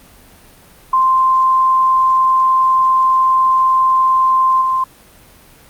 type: tone with level steps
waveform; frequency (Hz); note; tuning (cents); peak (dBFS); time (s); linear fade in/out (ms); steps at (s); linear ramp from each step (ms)
sine; 1045; C6; -2; -9 / -12; 0.93-4.84; 5; 4.61; 5
effects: pink hiss -44 dBFS RMS until 5.69 s + Opus 32 kbps